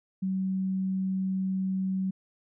sine tone, 189.5 Hz, F#3, 42 cents sharp, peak -26 dBFS, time 0.22-2.11 s, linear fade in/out 10 ms, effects none

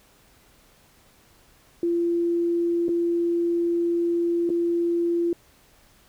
sine tone with dropouts, 342.1 Hz, F4, 36 cents flat, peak -20 dBFS, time 1.83-5.33 s, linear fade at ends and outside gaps 2 ms, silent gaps 2.883-2.89 / 4.493-4.501 s, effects pink hiss -57 dBFS RMS until 6.08 s

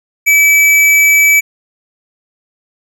square tone, 2300 Hz, D7, 37 cents flat, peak -6 dBFS, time 0.26-1.41 s, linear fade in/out 20 ms, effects none

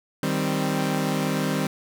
sawtooth chord, C minor, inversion first, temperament equal, 155.56 / 196 / 261.6 Hz, Eb3 / G3 / C4, 0 / 0 / 0 cents, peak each -23 dBFS, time 0.23-1.67 s, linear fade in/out 2 ms, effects none

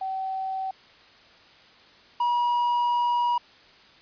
sine / triangle tone pair in turn, 764 / 962.6 Hz, G5 / B5, -45 / -45 cents, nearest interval major third, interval 400 cents, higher second, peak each -27 / -19 dBFS, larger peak second, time 0.01-0.71 / 2.2-3.38 s, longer second, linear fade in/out 5 ms, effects white hiss -53 dBFS RMS until 4.01 s + resampled to 11025 Hz

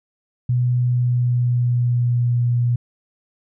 sine tone with pitch glide, 123.47 to 120.79 Hz, B2 to B2, 0 to -38 cents, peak -15 dBFS, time 0.49-2.76 s, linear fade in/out 5 ms, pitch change -38 cents, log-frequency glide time 0.8-2.35 s, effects none

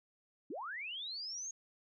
sine linear sweep, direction up, 230.2 to 6645 Hz, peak -40 dBFS, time 0.5-1.51 s, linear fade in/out 5 ms, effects none

